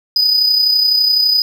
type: tone with amplitude modulation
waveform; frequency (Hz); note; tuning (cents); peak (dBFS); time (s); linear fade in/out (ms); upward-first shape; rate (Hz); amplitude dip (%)
triangle; 4978; D#8; 0; -7; 0.16-1.42; 2; sine; 31.9; 45
effects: none